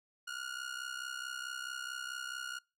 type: ring-modulated tone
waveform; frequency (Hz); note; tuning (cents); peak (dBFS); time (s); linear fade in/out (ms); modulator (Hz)
sawtooth; 1433; F6; +44; -33; 0.27-2.59; 10; 32.3
effects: noise-tail reverb RT60 0.3 s tail -26 dB re dry + low-pass 10000 Hz 12 dB/octave